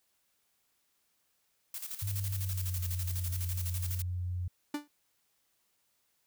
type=noise with tremolo; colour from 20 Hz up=blue; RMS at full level=-39 dBFS; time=1.74-4.02 s; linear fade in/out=2 ms; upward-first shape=square; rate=12 Hz; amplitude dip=65%
type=tone with pitch glide; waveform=sine; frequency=99.3 to 89.49 Hz; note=G2 to F2; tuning=+23 to +43 cents; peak=-32 dBFS; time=2.02-4.48 s; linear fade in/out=5 ms; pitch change=-180 cents; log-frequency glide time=2.15-2.87 s
type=tone with exponential decay; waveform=45% pulse; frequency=293.7 Hz; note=D4; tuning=in tune; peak=-30 dBFS; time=4.74-4.88 s; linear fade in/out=5 ms; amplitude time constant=30 ms
effects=white hiss -75 dBFS RMS until 6.26 s